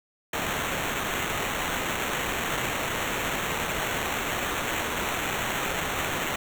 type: noise with sample-and-hold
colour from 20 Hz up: blue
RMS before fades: -29 dBFS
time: 0.33-6.36 s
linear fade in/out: 5 ms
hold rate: 4900 Hz
effects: none

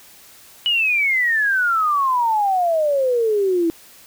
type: exponential sweep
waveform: sine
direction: down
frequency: 2963 to 324.7 Hz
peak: -15 dBFS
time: 0.66-3.7 s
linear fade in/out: 0 ms
effects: white hiss -46 dBFS RMS until 4.06 s

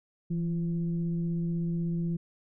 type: tone with frequency modulation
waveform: sine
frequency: 167.9 Hz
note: E3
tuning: 32 cents sharp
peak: -27 dBFS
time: 0.3-2.17 s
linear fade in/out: 10 ms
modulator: 176 Hz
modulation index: 0.41
effects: none

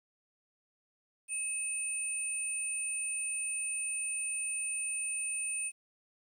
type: tone pair together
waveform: sine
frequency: 2573 / 9040 Hz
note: E7 / C#9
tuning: -43 / +33 cents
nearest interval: octave + minor seventh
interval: 2176 cents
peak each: -38 / -33 dBFS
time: 1.28-5.72 s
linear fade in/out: 50 ms
effects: tanh soft clip ceiling -25 dBFS + 11-bit

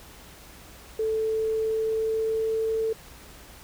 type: tone with pitch glide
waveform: sine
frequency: 440 to 444.9 Hz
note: A4 to A4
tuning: 0 to +19 cents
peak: -23 dBFS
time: 0.99-2.93 s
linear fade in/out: 5 ms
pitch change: +19 cents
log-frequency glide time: 1.18-2.73 s
effects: added 60 Hz sine -53 dBFS peak until 3.63 s + pink hiss -48 dBFS RMS until 3.63 s

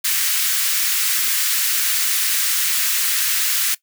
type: high-pass noise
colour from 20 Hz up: white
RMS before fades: -19 dBFS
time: 0.04-3.75 s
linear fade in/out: 10 ms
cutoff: 1400 Hz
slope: 24 dB/octave
effects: noise-tail reverb RT60 0.1 s tail -19 dB re dry

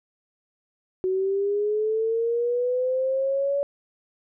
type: linear sweep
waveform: sine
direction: up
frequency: 370 to 569 Hz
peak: -21 dBFS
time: 1.04-3.63 s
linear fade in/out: 0 ms
effects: none

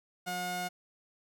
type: tone pair together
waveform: sawtooth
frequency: 180.11 / 720 Hz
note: F#3 / F#5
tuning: -46 / -47 cents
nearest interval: 2 octaves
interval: 2399 cents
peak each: -37 / -30 dBFS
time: 0.26-0.69 s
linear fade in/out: 20 ms
effects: none

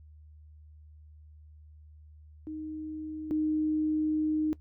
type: tone pair in turn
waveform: sine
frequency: 310 / 308.7 Hz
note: D#4 / D#4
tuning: -6 / -14 cents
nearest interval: unison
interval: 8 cents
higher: first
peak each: -35 / -25 dBFS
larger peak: second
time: 2.47-3.31 / 3.31-4.53 s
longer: second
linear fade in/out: 0 ms
effects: noise-tail reverb RT60 0.1 s tail -19 dB re dry + added 76 Hz sine -50 dBFS peak until 4.6 s

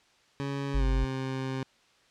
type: tone with pitch glide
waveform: 20% pulse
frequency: 139.4 to 132.26 Hz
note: C#3 to C3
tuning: +10 to +19 cents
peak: -26 dBFS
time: 0.4-1.63 s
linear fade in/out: 0 ms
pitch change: -91 cents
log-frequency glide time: 0.76-0.84 s
type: tone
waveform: sine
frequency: 49 Hz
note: G1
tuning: in tune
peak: -23 dBFS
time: 0.74-1.05 s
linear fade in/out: 10 ms
effects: white hiss -63 dBFS RMS until 2.1 s + low-pass 5000 Hz 12 dB/octave

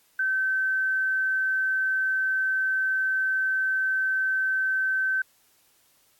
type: tone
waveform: sine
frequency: 1540 Hz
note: G6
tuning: 31 cents flat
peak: -22 dBFS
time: 0.19-5.22 s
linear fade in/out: 5 ms
effects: white hiss -63 dBFS RMS until 6.19 s + AAC 64 kbps

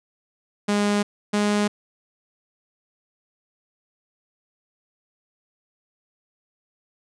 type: tone pair in turn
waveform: sawtooth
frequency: 205.5 / 207.2 Hz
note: G#3 / G#3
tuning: -18 / -4 cents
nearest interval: unison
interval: 14 cents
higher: second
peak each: -15 dBFS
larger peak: neither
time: 0.68-1.03 / 1.33-1.68 s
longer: neither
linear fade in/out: 10 ms
effects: resampled to 22050 Hz

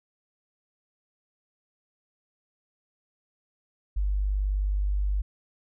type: tone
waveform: sine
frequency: 49.51 Hz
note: G1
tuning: 18 cents sharp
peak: -23 dBFS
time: 3.96-5.22 s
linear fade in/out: 10 ms
effects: none

